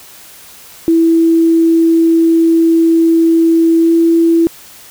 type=tone with pitch glide; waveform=sine; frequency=329.6 to 332.5 Hz; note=E4 to E4; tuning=0 to +15 cents; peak=-6 dBFS; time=0.88-4.47 s; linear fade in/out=0 ms; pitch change=+15 cents; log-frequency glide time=3.79-3.92 s; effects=white hiss -37 dBFS RMS until 4.9 s